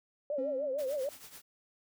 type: tone with vibrato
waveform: sine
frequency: 557 Hz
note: C#5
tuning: 8 cents sharp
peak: -31 dBFS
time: 0.3-1.09 s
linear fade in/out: 2 ms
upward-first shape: triangle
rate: 6.6 Hz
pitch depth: 180 cents each way
type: tone with exponential decay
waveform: triangle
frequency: 271.7 Hz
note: C#4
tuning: 35 cents flat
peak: -35 dBFS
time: 0.38-1.26 s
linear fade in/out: 5 ms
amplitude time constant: 190 ms
type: noise with tremolo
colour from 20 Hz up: white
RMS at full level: -48 dBFS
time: 0.78-1.42 s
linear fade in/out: 10 ms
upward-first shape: triangle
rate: 9.1 Hz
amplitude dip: 75%
effects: none